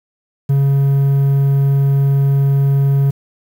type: tone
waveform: triangle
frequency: 138.59 Hz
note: C#3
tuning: in tune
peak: -8 dBFS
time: 0.49-3.11 s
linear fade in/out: 10 ms
effects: 7-bit